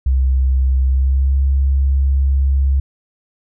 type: tone with pitch glide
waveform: sine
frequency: 65.41 to 67.95 Hz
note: C2 to C#2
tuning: 0 to -34 cents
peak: -11 dBFS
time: 0.06-2.8 s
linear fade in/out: 5 ms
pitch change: +66 cents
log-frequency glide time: 0.87-1.37 s
effects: none